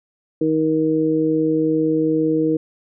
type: harmonic tone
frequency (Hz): 157.6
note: D#3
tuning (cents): +23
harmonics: 1 / 2 / 3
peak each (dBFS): -27 / -17 / -20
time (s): 0.41-2.57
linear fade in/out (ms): 5
effects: none